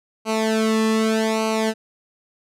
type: tone with flanger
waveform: sawtooth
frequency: 220.4 Hz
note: A3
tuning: 3 cents sharp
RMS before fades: -20 dBFS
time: 0.25-1.74 s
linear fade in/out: 50 ms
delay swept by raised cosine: 0.57 to 1.35 ms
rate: 0.83 Hz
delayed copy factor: -0.95
effects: low-pass 10000 Hz 12 dB/octave